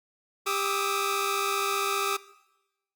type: tone cluster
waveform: sawtooth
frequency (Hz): 396.8 / 1170 / 1245 / 1305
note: G4 / D6 / D#6 / E6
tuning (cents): +21 / -7 / +1 / -18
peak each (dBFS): -28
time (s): 0.46-2.17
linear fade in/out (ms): 10
effects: noise-tail reverb RT60 1.0 s tail -20 dB re dry + Opus 48 kbps